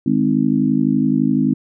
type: harmonic tone with a mistuned harmonic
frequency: 51.8 Hz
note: G#1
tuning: 4 cents flat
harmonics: 3 / 4 / 5 / 6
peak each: -22 / -19 / -16 / -21 dBFS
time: 0.06-1.54 s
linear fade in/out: 5 ms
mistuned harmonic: 3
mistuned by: -29 cents
effects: none